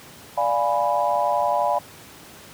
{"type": "chord", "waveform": "sine", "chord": "D diminished seventh", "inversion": "none", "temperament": "equal", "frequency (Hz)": [587.3, 698.5, 830.6, 987.8], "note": ["D5", "F5", "Ab5", "Cb6"], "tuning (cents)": [0, 0, 0, 0], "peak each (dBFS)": -24, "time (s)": [0.37, 1.79], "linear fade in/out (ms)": 10, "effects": ["pink hiss -44 dBFS RMS until 2.53 s", "high-pass 100 Hz 12 dB/octave"]}